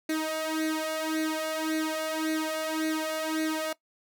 sawtooth tone with flanger, 315.1 Hz, D#4, 22 cents sharp, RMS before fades -30 dBFS, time 0.09-3.73 s, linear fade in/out 5 ms, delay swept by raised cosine 0.47 to 1.77 ms, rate 1.8 Hz, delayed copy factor +0.8, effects noise-tail reverb RT60 0.1 s tail -19 dB re dry

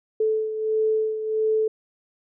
sine beating tone pair, 436.1 / 437.6 Hz, A4 / A4, -15 / -9 cents, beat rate 1.5 Hz, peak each -21 / -28 dBFS, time 0.2-1.68 s, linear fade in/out 5 ms, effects none

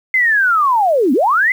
sine linear two-way sweep, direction down then up, 2093 to 232.2 to 2093 Hz, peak -10 dBFS, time 0.14-1.52 s, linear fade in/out 2 ms, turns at 1.13 s, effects 7-bit

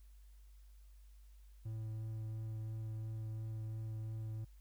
triangle tone with vibrato, 110 Hz, A2, in tune, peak -38 dBFS, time 1.65-4.45 s, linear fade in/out 10 ms, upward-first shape triangle, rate 2.9 Hz, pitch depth 12 cents each way, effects added 50 Hz sine -56 dBFS peak until 4.6 s + white hiss -75 dBFS RMS until 4.6 s

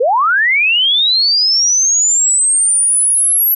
sine linear sweep, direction up, 440 to 11760 Hz, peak -9 dBFS, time 0-3.55 s, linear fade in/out 10 ms, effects none

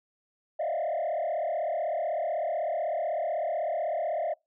sine tone with frequency modulation, 648 Hz, E5, 30 cents flat, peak -25 dBFS, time 0.59-4.34 s, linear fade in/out 10 ms, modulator 36 Hz, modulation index 1.7, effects noise-tail reverb RT60 0.2 s tail -25 dB re dry + tanh soft clip ceiling -25 dBFS

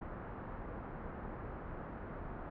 pink low-pass noise, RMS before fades -45 dBFS, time 0.01-2.5 s, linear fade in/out 10 ms, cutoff 1500 Hz, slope 24 dB/octave, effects none

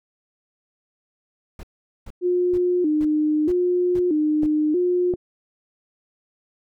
brown noise bursts, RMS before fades -36 dBFS, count 7, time 1.59-4.464 s, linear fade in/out 2 ms, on 42 ms, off 430 ms
sine tone with vibrato, 330 Hz, E4, 2 cents sharp, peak -17 dBFS, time 2.21-5.16 s, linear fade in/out 50 ms, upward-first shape square, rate 0.79 Hz, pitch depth 140 cents each way
clicks, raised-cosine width 2 ms, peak -16 dBFS, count 2, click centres 4.433 / 5.138 s
effects none

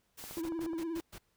white noise, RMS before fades -47 dBFS, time 0.17-0.42 s, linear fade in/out 20 ms
click train, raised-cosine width 1 ms, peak -33 dBFS, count 8, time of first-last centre 0.24-0.733 s, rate 14.2 Hz
triangle tone with vibrato, 329.6 Hz, E4, in tune, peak -32 dBFS, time 0.37-1 s, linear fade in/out 0 ms, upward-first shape sine, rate 17 Hz, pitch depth 56 cents each way
pink noise bursts, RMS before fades -48 dBFS, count 5, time 0.43-1.185 s, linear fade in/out 10 ms, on 63 ms, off 110 ms
effects pink hiss -75 dBFS RMS until 1.36 s

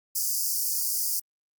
white high-pass noise, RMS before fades -27 dBFS, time 0.15-1.2 s, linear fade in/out 10 ms, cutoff 4700 Hz, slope 96 dB/octave, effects Opus 48 kbps

